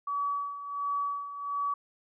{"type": "tone with tremolo", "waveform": "sine", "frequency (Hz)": 1140, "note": "C#6", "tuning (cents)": 48, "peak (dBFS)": -27, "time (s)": [0.07, 1.74], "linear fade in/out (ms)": 5, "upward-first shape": "sine", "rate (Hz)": 1.4, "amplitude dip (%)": 70, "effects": []}